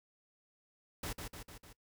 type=noise with echo; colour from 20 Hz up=pink; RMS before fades=-40 dBFS; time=1.03-1.13 s; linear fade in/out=5 ms; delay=150 ms; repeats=4; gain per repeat=-4 dB; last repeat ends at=1.73 s; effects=noise-tail reverb RT60 0.1 s tail -21 dB re dry